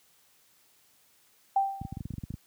sine tone with exponential decay, 784 Hz, G5, in tune, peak -19 dBFS, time 1.56-2 s, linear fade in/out 5 ms, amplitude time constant 94 ms
clicks, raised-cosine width 5 ms, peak -23 dBFS, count 12, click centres 1.815 / 1.851 / 1.925 / 1.971 / 2.007 / 2.055 / 2.106 / 2.138 / 2.182 / 2.237 / 2.305 / 2.34 s
effects white hiss -64 dBFS RMS until 2.46 s + high-pass 60 Hz 12 dB/octave

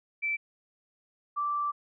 sine tone pair in turn, 2327 / 1169.6 Hz, D7 / D6, -17 / -7 cents, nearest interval octave, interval 1190 cents, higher first, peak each -27 dBFS, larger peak neither, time 0.22-0.37 / 1.36-1.72 s, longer second, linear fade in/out 20 ms, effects none

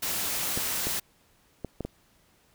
white noise, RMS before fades -30 dBFS, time 0.02-1 s, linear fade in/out 10 ms
clicks, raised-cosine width 2 ms, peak -19 dBFS, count 5, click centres 0.575 / 0.87 / 1.647 / 1.807 / 1.85 s
effects pink hiss -64 dBFS RMS until 2.54 s

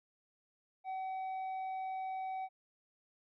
triangle tone with tanh clipping, 758 Hz, F#5, 42 cents sharp, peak -38 dBFS, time 0.84-2.49 s, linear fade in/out 50 ms, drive 9 dB, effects none

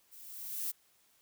violet noise with level ramp, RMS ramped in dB -54 to -34 dBFS, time 0.11-0.72 s, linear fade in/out 20 ms, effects white hiss -69 dBFS RMS until 1.21 s

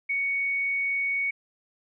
sine tone, 2229 Hz, C#7, 9 cents sharp, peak -24 dBFS, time 0.09-1.31 s, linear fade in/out 10 ms, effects none

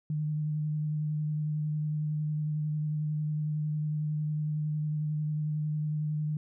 sine tone with vibrato, 151.9 Hz, D#3, 41 cents flat, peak -28 dBFS, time 0.1-6.37 s, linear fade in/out 2 ms, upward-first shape sine, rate 11 Hz, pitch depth 15 cents each way, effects none

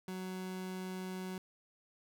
30% pulse tone, 185.8 Hz, F#3, 7 cents sharp, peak -37 dBFS, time 0.08-1.38 s, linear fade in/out 2 ms, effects none

